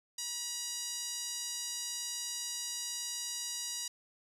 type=tone with band-pass filter; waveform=5% pulse; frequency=961 Hz; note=B5; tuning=48 cents flat; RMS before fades=-39 dBFS; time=0.18-3.88 s; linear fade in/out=5 ms; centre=5700 Hz; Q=1.3; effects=none